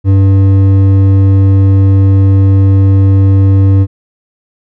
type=tone with hard clipping; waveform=sine; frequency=97.2 Hz; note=G2; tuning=14 cents flat; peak=-5 dBFS; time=0.04-3.87 s; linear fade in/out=50 ms; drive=8 dB; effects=none